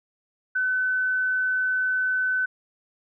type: tone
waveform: sine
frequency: 1512 Hz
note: F#6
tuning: 37 cents sharp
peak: -21 dBFS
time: 0.55-2.46 s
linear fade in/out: 10 ms
effects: none